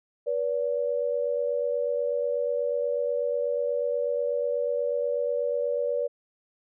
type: tone pair together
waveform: sine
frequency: 485.5 / 573.7 Hz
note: B4 / D5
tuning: -30 / -41 cents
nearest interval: minor third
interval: 289 cents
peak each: -27 dBFS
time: 0.26-6.08 s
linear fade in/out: 20 ms
effects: none